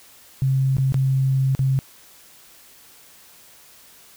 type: tone with dropouts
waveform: sine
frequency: 133.5 Hz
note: C3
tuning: 35 cents sharp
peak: -16 dBFS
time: 0.42-1.79 s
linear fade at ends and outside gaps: 0 ms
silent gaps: 0.768-0.783 / 0.922-0.943 / 1.55-1.592 s
effects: white hiss -49 dBFS RMS until 4.16 s